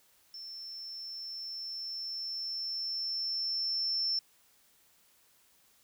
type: tone with level ramp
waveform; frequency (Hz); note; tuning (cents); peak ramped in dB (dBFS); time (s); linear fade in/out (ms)
sine; 5360; E8; +28; -42 to -28; 0.34-4.19; 2
effects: white hiss -66 dBFS RMS until 5.83 s